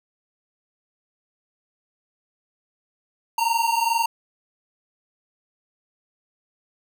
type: tone pair together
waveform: square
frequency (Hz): 910 / 932.3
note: A#5 / A#5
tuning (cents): -42 / 0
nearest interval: unison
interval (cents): 42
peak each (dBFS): -23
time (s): 3.38-4.06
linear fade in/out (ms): 5
effects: none